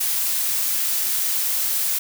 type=noise; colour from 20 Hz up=blue; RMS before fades=-22 dBFS; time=0-1.99 s; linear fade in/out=10 ms; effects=none